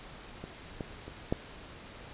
clicks, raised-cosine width 2 ms, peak -27 / -22 / -29 / -14 dBFS, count 4, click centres 0.44 / 0.808 / 1.08 / 1.325 s, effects pink hiss -48 dBFS RMS until 2.13 s + resampled to 8000 Hz

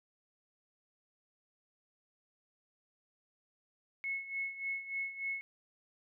sine tone with tremolo, 2189 Hz, C#7, 22 cents flat, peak -33 dBFS, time 4.04-5.41 s, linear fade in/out 0 ms, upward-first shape sine, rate 3.4 Hz, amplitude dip 75%, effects none

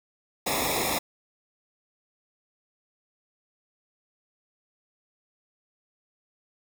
pink noise with comb filter, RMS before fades -27 dBFS, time 0.46-0.99 s, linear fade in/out 10 ms, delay 0.66 ms, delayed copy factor -0.95, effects none

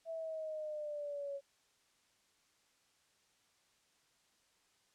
sine linear sweep, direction down, 659.3 to 554.4 Hz, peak -39 dBFS, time 0.05-1.41 s, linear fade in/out 50 ms, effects white hiss -73 dBFS RMS until 4.94 s + low-pass 8000 Hz 12 dB/octave

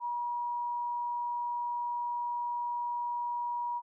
sine tone, 960 Hz, B5, 49 cents flat, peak -31 dBFS, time 0-3.82 s, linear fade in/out 50 ms, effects none

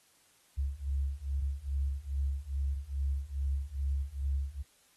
sine beating tone pair, 67.8 / 70.2 Hz, C#2 / C#2, -38 / +22 cents, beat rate 2.4 Hz, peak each -34 / -33 dBFS, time 0.57-4.63 s, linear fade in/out 20 ms, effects white hiss -66 dBFS RMS until 4.96 s + AAC 32 kbps

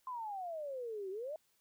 sine exponential two-way sweep, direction down then up, 1046.5 to 370 to 646 Hz, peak -39 dBFS, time 0.07-1.36 s, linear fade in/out 2 ms, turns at 1.1 s, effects white hiss -75 dBFS RMS until 1.6 s

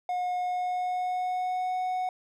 triangle tone with pitch glide, 722 to 737.6 Hz, F#5 to F#5, -43 to -6 cents, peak -25 dBFS, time 0.09-2.09 s, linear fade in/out 2 ms, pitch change +37 cents, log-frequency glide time 0.37-1.76 s, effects none

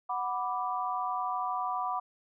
sine chord, B minor, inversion second, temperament equal, 740 / 987.8 / 1174.7 Hz, F#5 / B5 / D6, 0 / 0 / 0 cents, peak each -34 dBFS, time 0.09-2 s, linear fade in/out 10 ms, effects none

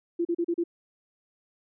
sine tone bursts, 341.9 Hz, F4, 37 cents flat, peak -23 dBFS, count 5, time 0.19-0.639 s, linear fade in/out 10 ms, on 61 ms, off 36 ms, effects none

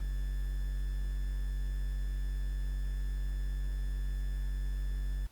triangle tone with quantisation, 47.54 Hz, F#1, 48 cents sharp, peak -29 dBFS, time 0-5.27 s, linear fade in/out 10 ms, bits 9, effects pink hiss -63 dBFS RMS until 5.31 s + Opus 48 kbps

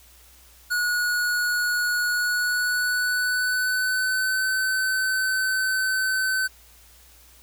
square tone with pitch glide, 1456 to 1524.9 Hz, F#6 to G6, -28 to -48 cents, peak -22 dBFS, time 0.7-6.48 s, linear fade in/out 20 ms, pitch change +80 cents, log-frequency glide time 2.09-4.46 s, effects added 60 Hz sine -54 dBFS peak until 7.42 s + white hiss -53 dBFS RMS until 7.42 s

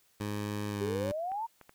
15% pulse tone with pitch glide, 103.83 to 99.66 Hz, G#2 to G2, 0 to +29 cents, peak -27 dBFS, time 0.2-1.12 s, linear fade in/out 5 ms, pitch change -71 cents, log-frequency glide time 0.69-0.88 s
sine exponential sweep, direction up, 385.4 to 943 Hz, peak -32 dBFS, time 0.8-1.47 s, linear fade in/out 20 ms
clicks, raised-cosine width 0.5 ms, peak -35 dBFS, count 4, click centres 0.873 / 1.318 / 1.613 / 1.694 s
effects white hiss -68 dBFS RMS until 1.74 s

